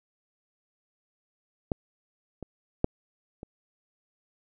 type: clicks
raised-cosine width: 2 ms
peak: -13 / -24 / -8 / -26 dBFS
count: 4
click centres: 1.718 / 2.427 / 2.844 / 3.431 s
effects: none